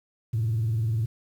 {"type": "tone with vibrato", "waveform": "sine", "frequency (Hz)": 112.3, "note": "A2", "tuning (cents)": 36, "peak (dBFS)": -21, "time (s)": [0.33, 1.06], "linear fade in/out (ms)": 10, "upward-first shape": "triangle", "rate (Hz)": 20, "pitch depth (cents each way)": 180, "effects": ["tanh soft clip ceiling -20 dBFS", "9-bit"]}